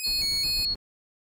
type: tone with vibrato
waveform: 10% pulse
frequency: 2373 Hz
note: D7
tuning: 17 cents sharp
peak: -24 dBFS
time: 0-0.65 s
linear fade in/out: 0 ms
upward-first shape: square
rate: 2.3 Hz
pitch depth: 100 cents each way
type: tone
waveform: sine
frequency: 4335 Hz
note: C#8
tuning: 39 cents flat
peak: -24 dBFS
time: 0.03-0.75 s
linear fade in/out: 20 ms
type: noise with tremolo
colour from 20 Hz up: brown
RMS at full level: -39 dBFS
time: 0.06-0.76 s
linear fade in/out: 5 ms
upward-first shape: square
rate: 7.9 Hz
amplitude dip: 50%
effects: none